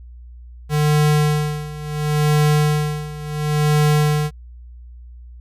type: tone with tremolo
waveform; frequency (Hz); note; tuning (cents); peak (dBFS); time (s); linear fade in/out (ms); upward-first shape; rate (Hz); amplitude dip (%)
square; 150.1; D3; +38; -13; 0.69-4.31; 50; sine; 0.71; 85
effects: added 60 Hz sine -36 dBFS peak until 5.4 s + resampled to 32000 Hz